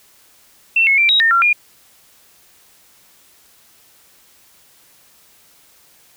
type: tone with pitch steps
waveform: sine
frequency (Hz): 2692 / 2184 / 2353 / 3813 / 1820 / 1372 / 2421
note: E7 / C#7 / D7 / A#7 / A#6 / F6 / D#7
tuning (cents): +36 / -26 / +3 / +38 / -42 / -31 / -48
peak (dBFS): -10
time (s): 0.76-1.53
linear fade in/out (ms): 5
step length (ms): 110
effects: white hiss -51 dBFS RMS until 6.16 s